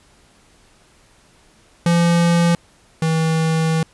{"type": "tone pair in turn", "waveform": "square", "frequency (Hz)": [170.8, 161.01], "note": ["F3", "E3"], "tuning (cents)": [-38, -40], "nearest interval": "minor second", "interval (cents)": 102, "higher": "first", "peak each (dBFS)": [-13, -16], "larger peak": "first", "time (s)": [[1.86, 2.55], [3.02, 3.83]], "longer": "second", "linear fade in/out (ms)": 2, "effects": ["pink hiss -53 dBFS RMS until 3.93 s", "resampled to 24000 Hz"]}